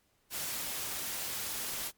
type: noise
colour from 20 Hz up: white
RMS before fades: -37 dBFS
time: 0.3-1.92 s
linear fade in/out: 50 ms
effects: pink hiss -72 dBFS RMS until 1.97 s + MP3 96 kbps